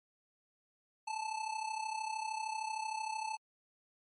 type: tone with amplitude modulation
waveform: square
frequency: 874 Hz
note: A5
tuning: 12 cents flat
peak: -34 dBFS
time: 1.07-3.37 s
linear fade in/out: 10 ms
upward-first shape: sine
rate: 33.1 Hz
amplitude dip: 70%
effects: MP3 48 kbps